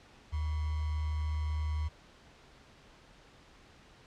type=tone with sample-and-hold; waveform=sine; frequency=76.8 Hz; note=D#2; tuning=22 cents flat; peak=-30 dBFS; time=0.32-1.89 s; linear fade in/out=20 ms; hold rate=1050 Hz; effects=pink hiss -58 dBFS RMS until 4.06 s + low-pass 5000 Hz 12 dB/octave